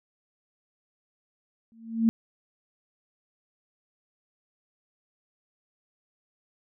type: tone with exponential growth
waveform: sine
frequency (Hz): 226.7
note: A#3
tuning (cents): -48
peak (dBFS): -15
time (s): 1.72-2.09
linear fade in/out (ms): 0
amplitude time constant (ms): 79
effects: none